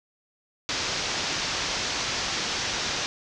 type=low-pass noise; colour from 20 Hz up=white; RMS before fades=-29 dBFS; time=0.69-3.06 s; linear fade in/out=0 ms; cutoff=6300 Hz; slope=48 dB/octave; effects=none